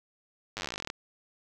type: slowing click train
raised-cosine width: 0.2 ms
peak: -17 dBFS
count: 21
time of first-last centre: 0.57-0.901 s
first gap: 9 ms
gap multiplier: 1.06
effects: none